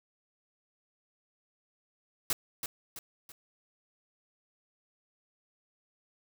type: noise with echo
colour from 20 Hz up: white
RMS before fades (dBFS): -29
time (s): 2.3-2.33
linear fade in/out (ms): 2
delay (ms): 330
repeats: 3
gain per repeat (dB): -7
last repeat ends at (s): 3.32
effects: none